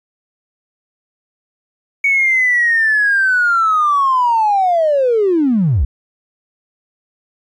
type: linear sweep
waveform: triangle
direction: down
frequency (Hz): 2243 to 52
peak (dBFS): -7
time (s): 2.04-5.85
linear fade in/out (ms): 5
effects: tanh soft clip ceiling -8 dBFS + resampled to 24000 Hz